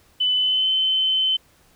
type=tone with pitch glide; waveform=sine; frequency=3004 to 3064 Hz; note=F#7 to G7; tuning=+26 to -40 cents; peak=-17 dBFS; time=0.2-1.37 s; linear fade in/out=10 ms; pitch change=+34 cents; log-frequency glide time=0.34-0.7 s; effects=pink hiss -57 dBFS RMS until 1.75 s